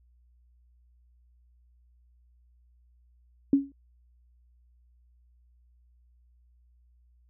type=tone with exponential decay; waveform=sine; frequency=277.2 Hz; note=C#4; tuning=in tune; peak=-14 dBFS; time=3.53-3.72 s; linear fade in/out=2 ms; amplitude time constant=41 ms; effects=added 60 Hz sine -59 dBFS peak until 7.29 s